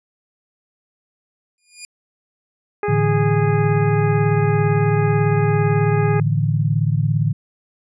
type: tone with exponential growth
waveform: 5% pulse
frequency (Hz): 2428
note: D#7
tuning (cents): -43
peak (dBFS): -18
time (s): 1.58-1.85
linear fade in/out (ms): 1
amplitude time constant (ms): 58
type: harmonic tone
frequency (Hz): 412.8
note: G#4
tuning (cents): -10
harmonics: 1 / 2 / 3 / 4 / 5 / 6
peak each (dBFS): -20 / -26 / -30 / -32 / -34 / -36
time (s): 2.83-6.2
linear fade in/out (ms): 2
type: chord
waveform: sine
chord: A suspended fourth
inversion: none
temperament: equal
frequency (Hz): 110 / 146.83 / 164.81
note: A2 / D3 / E3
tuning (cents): 0 / 0 / 0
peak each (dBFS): -19 / -18 / -23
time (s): 2.88-7.33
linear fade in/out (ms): 10
effects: resampled to 22050 Hz